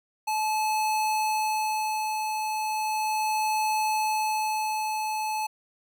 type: tone with tremolo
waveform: square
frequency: 863 Hz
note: A5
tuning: 34 cents flat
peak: -24 dBFS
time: 0.27-5.47 s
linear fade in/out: 10 ms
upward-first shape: sine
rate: 0.36 Hz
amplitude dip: 35%
effects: none